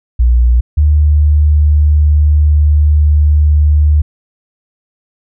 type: tone pair in turn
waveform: sine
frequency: 60.3 / 74.83 Hz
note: B1 / D2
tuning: -41 / +33 cents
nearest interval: major third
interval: 374 cents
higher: second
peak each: -5 dBFS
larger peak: neither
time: 0.19-0.61 / 0.77-4.02 s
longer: second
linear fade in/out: 10 ms
effects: none